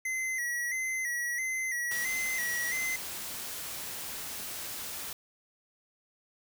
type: tone with vibrato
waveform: square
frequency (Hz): 1990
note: B6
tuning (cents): +13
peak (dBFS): -31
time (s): 0.05-2.96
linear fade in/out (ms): 5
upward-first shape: square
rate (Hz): 1.5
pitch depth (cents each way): 58
type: noise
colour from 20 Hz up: white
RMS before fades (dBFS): -39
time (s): 1.91-5.13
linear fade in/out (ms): 2
effects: none